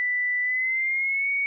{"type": "tone with pitch glide", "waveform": "sine", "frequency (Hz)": [1980, 2235], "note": ["B6", "C#7"], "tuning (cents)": [4, 14], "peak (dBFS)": -22, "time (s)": [0, 1.46], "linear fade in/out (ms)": 0, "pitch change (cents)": 210, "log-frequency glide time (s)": [0.42, 1.3], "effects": []}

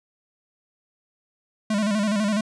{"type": "tone with vibrato", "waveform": "square", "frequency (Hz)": 208.7, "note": "G#3", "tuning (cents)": 9, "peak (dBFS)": -21, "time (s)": [1.7, 2.41], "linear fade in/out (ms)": 5, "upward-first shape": "square", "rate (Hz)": 12, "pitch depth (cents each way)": 69, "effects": ["resampled to 22050 Hz"]}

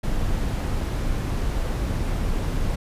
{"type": "noise", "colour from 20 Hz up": "brown", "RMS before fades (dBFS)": -24, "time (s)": [0.03, 2.76], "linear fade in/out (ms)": 10, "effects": ["resampled to 32000 Hz"]}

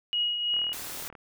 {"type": "tone with tremolo", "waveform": "sine", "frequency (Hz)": 2895, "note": "F#7", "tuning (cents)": -38, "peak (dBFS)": -23, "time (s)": [0.13, 0.73], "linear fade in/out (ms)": 0, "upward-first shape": "triangle", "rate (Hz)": 3, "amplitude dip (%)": 50}
{"type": "click train", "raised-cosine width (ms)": 0.5, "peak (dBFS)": -30, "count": 25, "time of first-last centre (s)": [0.54, 1.152], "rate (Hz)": 39.2}
{"type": "noise", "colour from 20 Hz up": "white", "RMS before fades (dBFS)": -38, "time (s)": [0.73, 1.08], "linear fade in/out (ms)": 0}
{"effects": []}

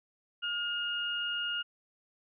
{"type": "tone pair together", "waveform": "sine", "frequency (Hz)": [1422, 2847], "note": ["F6", "F7"], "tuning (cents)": [31, 33], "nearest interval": "octave", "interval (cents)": 1202, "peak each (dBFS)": [-35, -33], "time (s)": [0.42, 1.63], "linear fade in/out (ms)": 20, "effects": []}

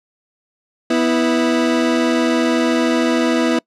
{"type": "tone pair together", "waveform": "30% pulse", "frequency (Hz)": [246.9, 327], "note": ["B3", "E4"], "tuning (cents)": [0, -14], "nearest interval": "perfect fourth", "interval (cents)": 486, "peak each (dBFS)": -14, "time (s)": [0.9, 3.59], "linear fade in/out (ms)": 5, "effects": ["noise-tail reverb RT60 0.1 s tail -25 dB re dry", "low-pass 6000 Hz 12 dB/octave"]}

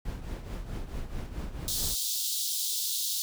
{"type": "noise with tremolo", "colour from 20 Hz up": "brown", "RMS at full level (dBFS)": -33, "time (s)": [0.05, 1.95], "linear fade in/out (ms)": 5, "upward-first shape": "triangle", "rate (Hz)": 4.6, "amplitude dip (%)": 70}
{"type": "high-pass noise", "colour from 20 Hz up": "pink", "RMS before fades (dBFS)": -31, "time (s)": [1.68, 3.22], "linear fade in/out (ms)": 0, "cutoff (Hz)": 3500, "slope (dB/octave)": 48}
{"effects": []}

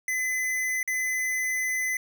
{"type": "tone with dropouts", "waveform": "square", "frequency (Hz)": 2023, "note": "B6", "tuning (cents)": 41, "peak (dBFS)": -26, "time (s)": [0.08, 1.97], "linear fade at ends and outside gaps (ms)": 2, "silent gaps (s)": [0.83, 0.876], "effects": []}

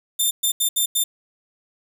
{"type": "tone bursts at uneven times", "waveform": "10% pulse", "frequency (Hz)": 3587, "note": "A7", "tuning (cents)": 33, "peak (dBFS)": -10, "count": 5, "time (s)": [[0.19, 0.31], [0.43, 0.52], [0.6, 0.69], [0.76, 0.86], [0.95, 1.04]], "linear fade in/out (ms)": 10, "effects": []}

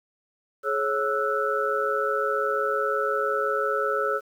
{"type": "tone cluster", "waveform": "sine", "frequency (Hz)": [422.3, 548, 1321, 1473], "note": ["G#4", "C#5", "E6", "F#6"], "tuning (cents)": [29, -20, 3, -8], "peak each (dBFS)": [-28, -28, -26, -31], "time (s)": [0.63, 4.21], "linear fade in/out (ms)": 50, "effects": ["9-bit"]}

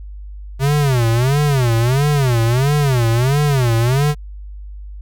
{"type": "tone with vibrato", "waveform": "square", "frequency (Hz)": 130, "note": "C3", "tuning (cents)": -11, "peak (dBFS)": -13, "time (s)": [0.59, 4.15], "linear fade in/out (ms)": 50, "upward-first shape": "sine", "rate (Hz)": 1.5, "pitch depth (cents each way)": 230, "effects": ["added 50 Hz sine -29 dBFS peak until 5.01 s"]}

